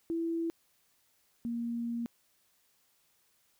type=tone pair in turn; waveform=sine; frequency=332 / 234.8 Hz; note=E4 / A#3; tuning=+12 / +13 cents; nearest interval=tritone; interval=599 cents; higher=first; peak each=-30 / -32 dBFS; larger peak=first; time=0.1-0.5 / 1.45-2.06 s; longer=second; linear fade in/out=0 ms; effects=white hiss -71 dBFS RMS until 3.59 s